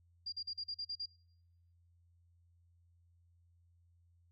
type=tone bursts; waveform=sine; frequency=4790 Hz; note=D8; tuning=33 cents sharp; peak=-38 dBFS; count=8; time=0.26-1.06 s; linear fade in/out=10 ms; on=65 ms; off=40 ms; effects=noise-tail reverb RT60 1.0 s tail -25 dB re dry + added 86 Hz sine -66 dBFS peak until 4.31 s